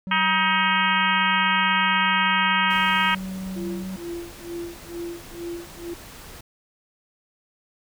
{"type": "tone", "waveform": "triangle", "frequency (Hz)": 188.8, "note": "F#3", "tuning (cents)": 35, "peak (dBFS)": -27, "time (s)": [0.07, 3.96], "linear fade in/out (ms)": 0}
{"type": "harmonic tone", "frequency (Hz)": 316.2, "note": "D#4", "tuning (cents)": 28, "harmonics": [3, 4, 5, 6, 7, 8, 9, 10], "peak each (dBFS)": [-24, -25, -26, -27, -27, -28, -29, -29], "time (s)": [0.11, 3.15], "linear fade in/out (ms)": 5}
{"type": "noise", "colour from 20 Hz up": "pink", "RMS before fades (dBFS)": -42, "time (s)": [2.7, 6.41], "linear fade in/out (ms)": 5}
{"type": "tone with tremolo", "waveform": "sine", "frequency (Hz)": 342.6, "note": "F4", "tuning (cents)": -33, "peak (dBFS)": -28, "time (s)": [3.56, 5.94], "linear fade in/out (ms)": 5, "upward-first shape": "sine", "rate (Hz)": 2.2, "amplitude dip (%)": 100}
{"effects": []}